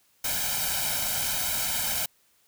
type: noise with comb filter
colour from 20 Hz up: white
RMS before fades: -28 dBFS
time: 0.24-2.06 s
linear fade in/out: 5 ms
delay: 1.3 ms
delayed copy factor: +0.9
effects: white hiss -65 dBFS RMS until 2.47 s